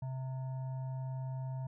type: tone with frequency modulation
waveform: sine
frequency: 130.81 Hz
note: C3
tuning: in tune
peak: -36 dBFS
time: 0.02-1.67 s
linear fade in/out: 5 ms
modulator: 787 Hz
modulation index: 0.3
effects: none